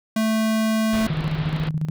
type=tone; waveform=square; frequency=220 Hz; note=A3; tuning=in tune; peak=-19 dBFS; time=0.16-1.07 s; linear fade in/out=5 ms
type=low-pass noise; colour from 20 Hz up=pink; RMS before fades=-32 dBFS; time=0.93-1.69 s; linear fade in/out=2 ms; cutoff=4200 Hz; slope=48 dB/octave
type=tone with tremolo; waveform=sine; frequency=155.56 Hz; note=D#3; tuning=in tune; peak=-19 dBFS; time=1.1-1.9 s; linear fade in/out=2 ms; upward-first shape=square; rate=14 Hz; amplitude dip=65%
effects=none